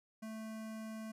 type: tone with notch filter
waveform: square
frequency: 220 Hz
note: A3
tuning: in tune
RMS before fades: -45 dBFS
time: 0.22-1.12 s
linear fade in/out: 10 ms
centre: 3600 Hz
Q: 1.9
effects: resampled to 32000 Hz